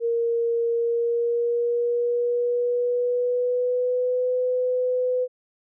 sine tone with pitch glide, 466.2 to 502.6 Hz, A#4 to B4, 0 to +30 cents, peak -20 dBFS, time 0-5.28 s, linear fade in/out 50 ms, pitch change +130 cents, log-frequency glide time 0.72-4.34 s, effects none

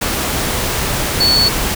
sine tone in noise, 4435 Hz, C#8, in tune, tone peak -10 dBFS, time 1.2-1.49 s, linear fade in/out 10 ms, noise pink, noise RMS -18 dBFS, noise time 0.01-1.75 s, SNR +5 dB, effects none

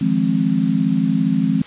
sine chord, F minor seventh, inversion third, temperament just, 157.15 / 174.61 / 209.5 / 261.9 Hz, Eb3 / F3 / Ab3 / C4, +18 / 0 / +15 / +2 cents, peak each -23 / -20 / -19 / -19 dBFS, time 0.01-1.62 s, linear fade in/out 5 ms, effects white hiss -38 dBFS RMS until 1.66 s + resampled to 8000 Hz

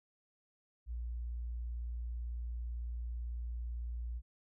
sine tone, 59 Hz, A#1, 22 cents sharp, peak -37 dBFS, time 0.86-4.22 s, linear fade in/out 50 ms, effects none

